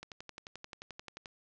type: click train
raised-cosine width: 0.2 ms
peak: -27 dBFS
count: 15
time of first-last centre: 0.03-1.258 s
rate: 11.4 Hz
effects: resampled to 16000 Hz + 9-bit